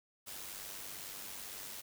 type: noise with amplitude modulation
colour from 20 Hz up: white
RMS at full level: -44 dBFS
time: 0.26-1.82 s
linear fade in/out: 20 ms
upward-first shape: sine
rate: 97.9 Hz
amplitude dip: 45%
effects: none